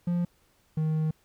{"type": "tone pair in turn", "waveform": "triangle", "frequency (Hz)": [174.61, 156.63], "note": ["F3", "D#3"], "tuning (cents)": [0, 12], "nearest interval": "major second", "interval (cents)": 188, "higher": "first", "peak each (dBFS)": -22, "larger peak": "neither", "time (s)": [[0.07, 0.25], [0.77, 1.11]], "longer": "second", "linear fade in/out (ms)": 5, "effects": ["pink hiss -66 dBFS RMS until 1.24 s"]}